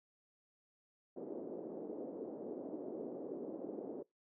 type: band-pass noise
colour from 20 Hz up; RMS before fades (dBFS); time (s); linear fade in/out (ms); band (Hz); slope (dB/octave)
pink; -45; 1.16-4.03; 10; 280 to 500; 24
effects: noise-tail reverb RT60 0.2 s tail -25 dB re dry